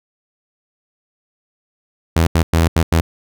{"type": "tone bursts at uneven times", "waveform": "sawtooth", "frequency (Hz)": 82.41, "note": "E2", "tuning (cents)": 0, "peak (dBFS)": -7, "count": 5, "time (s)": [[2.16, 2.27], [2.35, 2.43], [2.53, 2.68], [2.76, 2.83], [2.92, 3.01]], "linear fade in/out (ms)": 5, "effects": []}